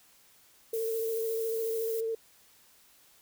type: tone with vibrato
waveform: sine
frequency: 450.8 Hz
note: A4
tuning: 42 cents sharp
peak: -29 dBFS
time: 0.73-2.15 s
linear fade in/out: 5 ms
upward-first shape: sine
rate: 14 Hz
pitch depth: 21 cents each way
type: noise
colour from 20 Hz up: violet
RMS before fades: -41 dBFS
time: 0.73-2.01 s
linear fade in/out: 10 ms
effects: white hiss -61 dBFS RMS until 3.21 s